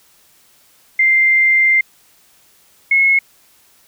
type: tone pair in turn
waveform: sine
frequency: 2093 / 2176 Hz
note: C7 / C#7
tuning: 0 / -33 cents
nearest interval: minor second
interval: 67 cents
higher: second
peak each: -9 dBFS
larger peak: neither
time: 0.99-1.81 / 2.91-3.19 s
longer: first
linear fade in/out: 5 ms
effects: white hiss -52 dBFS RMS until 3.87 s